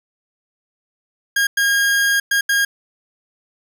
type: tone bursts at uneven times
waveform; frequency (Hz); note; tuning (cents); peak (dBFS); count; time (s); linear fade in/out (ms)
40% pulse; 1626; G#6; -37; -13; 4; 1.36-1.47 / 1.57-2.2 / 2.31-2.41 / 2.49-2.65; 5
effects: none